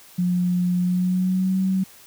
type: tone with pitch glide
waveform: sine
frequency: 178.7 to 189.33 Hz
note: F3 to F#3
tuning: +40 to +40 cents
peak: -18 dBFS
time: 0.18-1.84 s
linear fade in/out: 10 ms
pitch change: +100 cents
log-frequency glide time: 0.8-1.59 s
effects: white hiss -48 dBFS RMS until 2.06 s